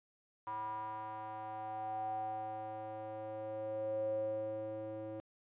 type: tone with band-pass filter sweep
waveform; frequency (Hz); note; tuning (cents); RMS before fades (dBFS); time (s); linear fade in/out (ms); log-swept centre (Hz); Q
square; 108.5; A2; -24; -41; 0.47-5.2; 0; 1000 to 450; 9.9
effects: resampled to 8000 Hz